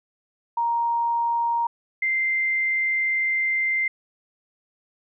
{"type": "tone pair in turn", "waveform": "sine", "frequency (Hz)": [936, 2087], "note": ["A#5", "C7"], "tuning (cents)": [7, -5], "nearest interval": "octave + major second", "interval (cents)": 1388, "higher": "second", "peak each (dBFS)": -20, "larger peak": "neither", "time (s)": [[0.57, 1.67], [2.02, 3.88]], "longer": "second", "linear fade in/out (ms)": 5, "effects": []}